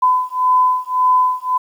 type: beating tone pair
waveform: sine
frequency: 1009 / 1010.8 Hz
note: B5 / B5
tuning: +37 / +40 cents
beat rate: 1.8 Hz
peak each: -15 dBFS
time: 0.02-1.58 s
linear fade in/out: 10 ms
effects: 8-bit